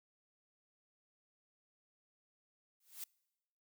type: noise with exponential growth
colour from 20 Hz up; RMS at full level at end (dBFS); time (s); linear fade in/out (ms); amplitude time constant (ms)
blue; -41; 2.8-3.04; 5; 52
effects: noise-tail reverb RT60 1.0 s tail -26 dB re dry